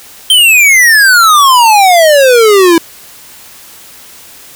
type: exponential sweep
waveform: square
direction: down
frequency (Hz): 3168 to 325.7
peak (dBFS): -3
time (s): 0.3-2.78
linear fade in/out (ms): 2
effects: white hiss -34 dBFS RMS until 4.55 s